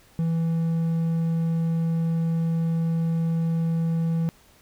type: tone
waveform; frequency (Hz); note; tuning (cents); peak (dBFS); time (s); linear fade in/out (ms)
triangle; 164.81; E3; 0; -19; 0.19-4.29; 0
effects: pink hiss -56 dBFS RMS until 4.61 s